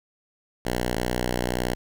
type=tone pair in turn; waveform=5% pulse; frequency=61 / 61.26 Hz; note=B1 / B1; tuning=-21 / -13 cents; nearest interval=unison; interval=8 cents; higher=second; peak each=-13 / -13 dBFS; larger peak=neither; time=0.65-0.95 / 0.95-1.75 s; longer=second; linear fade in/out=5 ms; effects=none